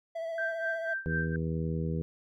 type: tone with vibrato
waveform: triangle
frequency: 659.3 Hz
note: E5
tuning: in tune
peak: -31 dBFS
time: 0.15-0.94 s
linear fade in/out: 10 ms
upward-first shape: sine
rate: 15 Hz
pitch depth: 25 cents each way
type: tone with tremolo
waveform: sine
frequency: 1568 Hz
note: G6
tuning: in tune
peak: -29 dBFS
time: 0.38-1.36 s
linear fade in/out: 2 ms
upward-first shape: sine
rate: 4.1 Hz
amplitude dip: 85%
type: harmonic tone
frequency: 80.9 Hz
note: E2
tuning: 32 cents flat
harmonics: 1 / 2 / 3 / 4 / 5 / 6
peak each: -36 / -31 / -40 / -42 / -40 / -41 dBFS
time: 1.06-2.02 s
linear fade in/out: 0 ms
effects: none